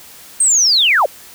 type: linear sweep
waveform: sine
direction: down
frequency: 8640 to 466.2 Hz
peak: -9 dBFS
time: 0.4-1.06 s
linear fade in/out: 5 ms
effects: white hiss -39 dBFS RMS until 1.34 s